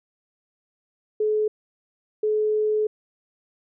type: tone bursts at uneven times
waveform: sine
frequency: 427.7 Hz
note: A4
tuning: 49 cents flat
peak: -19 dBFS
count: 2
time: 1.2-1.48 / 2.23-2.87 s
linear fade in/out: 5 ms
effects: none